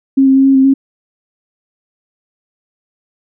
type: tone with pitch steps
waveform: sine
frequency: 270.2 / 266.8 / 269.2 / 270.9 / 265.6 / 271.3 Hz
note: C#4 / C4 / C4 / C#4 / C4 / C#4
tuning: -44 / +34 / +49 / -40 / +26 / -37 cents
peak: -5 dBFS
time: 0.17-0.74 s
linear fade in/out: 10 ms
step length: 95 ms
effects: none